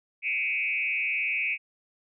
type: tone with frequency modulation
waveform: sine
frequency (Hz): 2398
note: D7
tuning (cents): +36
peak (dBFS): -25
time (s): 0.22-1.58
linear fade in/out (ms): 50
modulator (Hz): 137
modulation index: 1.6
effects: none